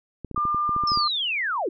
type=clicks; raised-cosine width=3 ms; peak=-21 dBFS; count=11; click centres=0.247 / 0.313 / 0.346 / 0.378 / 0.453 / 0.546 / 0.693 / 0.764 / 0.837 / 0.919 / 0.974 s
type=tone; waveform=sine; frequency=1198 Hz; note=D6; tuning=34 cents sharp; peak=-21 dBFS; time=0.36-1.08 s; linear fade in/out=5 ms
type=linear sweep; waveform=sine; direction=down; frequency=5370 to 293.7 Hz; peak=-23 dBFS; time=0.87-1.69 s; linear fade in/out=5 ms
effects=none